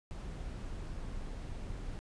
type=noise; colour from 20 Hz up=brown; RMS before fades=-41 dBFS; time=0.11-1.99 s; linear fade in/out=0 ms; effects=resampled to 22050 Hz